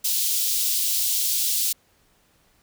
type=high-pass noise; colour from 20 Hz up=white; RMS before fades=-23 dBFS; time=0.04-1.73 s; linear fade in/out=10 ms; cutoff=3300 Hz; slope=24 dB/octave; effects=pink hiss -62 dBFS RMS until 2.62 s